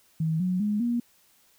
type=tone with pitch steps; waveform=sine; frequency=160 / 182.73 / 208.7 / 238.3 Hz; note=D#3 / F#3 / G#3 / A#3; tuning=+49 / -21 / +9 / +38 cents; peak=-23 dBFS; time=0.2-1 s; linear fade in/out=5 ms; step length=200 ms; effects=white hiss -62 dBFS RMS until 1.58 s